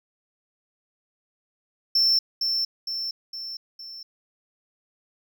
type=tone with echo; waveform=triangle; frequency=5370 Hz; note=E8; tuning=31 cents sharp; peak=-16 dBFS; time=1.95-2.19 s; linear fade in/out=5 ms; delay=460 ms; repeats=4; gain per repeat=-5 dB; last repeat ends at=4.03 s; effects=none